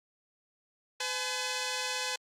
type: tone pair together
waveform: 5% pulse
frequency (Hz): 506.5 / 850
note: B4 / G#5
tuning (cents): +44 / +40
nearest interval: major sixth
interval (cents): 896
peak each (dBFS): -22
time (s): 1-2.16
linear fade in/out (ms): 5
effects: low-pass 8000 Hz 12 dB/octave + Opus 48 kbps